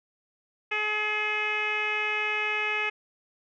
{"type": "tone with low-pass filter", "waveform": "10% pulse", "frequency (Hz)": 424, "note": "G#4", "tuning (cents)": 36, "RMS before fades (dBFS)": -28, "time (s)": [0.71, 2.9], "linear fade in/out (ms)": 10, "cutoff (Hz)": 2500, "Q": 5.1, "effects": []}